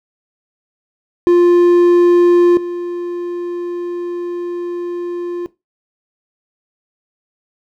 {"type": "tone with level steps", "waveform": "triangle", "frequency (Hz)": 350.1, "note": "F4", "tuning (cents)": 4, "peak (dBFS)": [-4, -17], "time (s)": [1.27, 5.46], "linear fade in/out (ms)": 0, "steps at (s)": 2.57, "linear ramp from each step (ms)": 2, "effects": ["noise-tail reverb RT60 0.2 s tail -17 dB re dry"]}